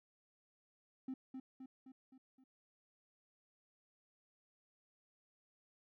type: tone with echo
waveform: triangle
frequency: 261.6 Hz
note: C4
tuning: in tune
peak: -37 dBFS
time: 1.08-1.14 s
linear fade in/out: 5 ms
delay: 260 ms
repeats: 5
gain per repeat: -5 dB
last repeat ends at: 2.44 s
effects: tanh soft clip ceiling -36 dBFS